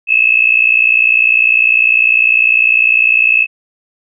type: tone with amplitude modulation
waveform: sine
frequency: 2600 Hz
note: E7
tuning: 24 cents flat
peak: -3 dBFS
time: 0.07-3.47 s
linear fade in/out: 50 ms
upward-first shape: sine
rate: 60 Hz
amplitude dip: 90%
effects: none